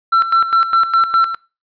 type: tone with tremolo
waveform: triangle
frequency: 1346 Hz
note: E6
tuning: 36 cents sharp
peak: -7 dBFS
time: 0.12-1.35 s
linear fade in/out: 10 ms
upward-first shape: square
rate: 4.9 Hz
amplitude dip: 70%
effects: noise-tail reverb RT60 0.3 s tail -23 dB re dry + resampled to 11025 Hz